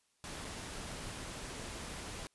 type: noise with dropouts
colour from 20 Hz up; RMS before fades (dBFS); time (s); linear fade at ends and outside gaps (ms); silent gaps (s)
pink; -44; 0.24-2.27; 0; 0.447-0.451
effects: white hiss -75 dBFS RMS until 2.34 s + resampled to 24000 Hz